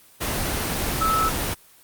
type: tone in noise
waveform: sine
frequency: 1305 Hz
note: E6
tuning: 18 cents flat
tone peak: -19 dBFS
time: 1-1.3 s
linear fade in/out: 20 ms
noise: pink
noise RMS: -25 dBFS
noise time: 0.2-1.55 s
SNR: +3 dB
effects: white hiss -52 dBFS RMS until 1.83 s + Opus 24 kbps